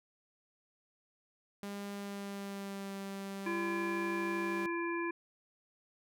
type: tone with pitch glide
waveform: sawtooth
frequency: 201.3 to 196.36 Hz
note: G3 to G3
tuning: +46 to +3 cents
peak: -36 dBFS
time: 1.63-4.66 s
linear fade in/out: 0 ms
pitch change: -43 cents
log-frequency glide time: 1.93-2.94 s
type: harmonic tone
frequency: 340 Hz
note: F4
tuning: 46 cents flat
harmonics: 1 / 3 / 5 / 7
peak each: -35 / -40 / -42 / -43 dBFS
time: 3.46-5.11 s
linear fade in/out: 5 ms
effects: none